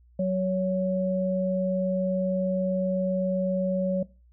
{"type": "tone pair together", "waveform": "sine", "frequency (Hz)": [186.54, 559], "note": ["F#3", "C#5"], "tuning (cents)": [14, 14], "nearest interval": "octave + perfect fifth", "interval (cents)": 1900, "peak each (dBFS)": [-25, -26], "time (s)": [0.19, 4.03], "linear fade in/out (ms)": 5, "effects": ["noise-tail reverb RT60 0.3 s tail -20 dB re dry", "added 60 Hz sine -54 dBFS peak until 4.32 s"]}